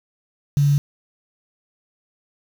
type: tone with quantisation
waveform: sine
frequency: 143.1 Hz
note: D3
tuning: 45 cents flat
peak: -13 dBFS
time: 0.57-0.78 s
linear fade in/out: 0 ms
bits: 6
effects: none